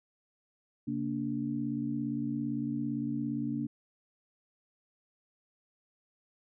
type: tone cluster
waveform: sine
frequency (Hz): 134.6 / 231.3 / 288.9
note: C3 / A#3 / D4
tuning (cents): +49 / -13 / -28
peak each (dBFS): -39 / -34 / -34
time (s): 0.87-3.67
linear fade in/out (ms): 10
effects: none